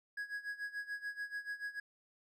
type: tone with tremolo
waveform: triangle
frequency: 1661.2 Hz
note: G#6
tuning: in tune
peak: -35 dBFS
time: 0.17-1.8 s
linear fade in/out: 5 ms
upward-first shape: sine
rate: 6.9 Hz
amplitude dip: 85%
effects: none